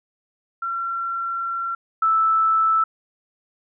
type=tone pair in turn; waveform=sine; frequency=1362 / 1316.4 Hz; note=F6 / E6; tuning=-44 / -3 cents; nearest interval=minor second; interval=59 cents; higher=first; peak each=-23 / -15 dBFS; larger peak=second; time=0.62-1.75 / 2.02-2.84 s; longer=first; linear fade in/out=5 ms; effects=none